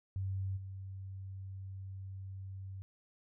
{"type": "tone with level steps", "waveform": "sine", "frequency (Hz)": 96, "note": "G2", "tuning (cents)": -36, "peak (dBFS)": [-34, -42], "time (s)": [0.16, 2.82], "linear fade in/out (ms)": 0, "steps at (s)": 0.56, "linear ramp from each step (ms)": 20, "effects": []}